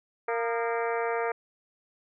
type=harmonic tone with a mistuned harmonic; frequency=231.6 Hz; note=A#3; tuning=11 cents flat; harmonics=2 / 3 / 4 / 5 / 6 / 7 / 8 / 9 / 10; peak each=-29 / -33 / -35 / -37 / -39 / -40 / -41 / -42 / -43 dBFS; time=0.28-1.32 s; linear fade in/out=5 ms; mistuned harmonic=5; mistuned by=+80 cents; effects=none